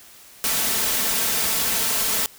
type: noise with comb filter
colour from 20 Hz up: white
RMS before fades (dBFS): -22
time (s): 0.44-2.26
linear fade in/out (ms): 0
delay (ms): 4.5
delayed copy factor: +0.5
effects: white hiss -47 dBFS RMS until 2.38 s